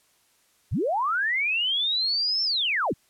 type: linear two-way sweep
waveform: sine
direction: up then down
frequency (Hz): 48.51 to 5400 to 48.51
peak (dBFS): -22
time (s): 0.71-2.94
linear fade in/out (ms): 20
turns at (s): 2.43
effects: white hiss -64 dBFS RMS until 3.09 s + low-pass 12000 Hz 12 dB/octave